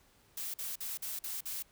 blue noise bursts, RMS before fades -39 dBFS, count 6, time 0.37-1.625 s, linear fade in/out 5 ms, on 170 ms, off 47 ms, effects pink hiss -66 dBFS RMS until 1.71 s

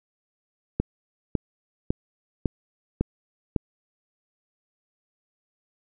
click train, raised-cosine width 3 ms, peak -9 dBFS, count 6, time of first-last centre 0.8-3.562 s, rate 1.81 Hz, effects none

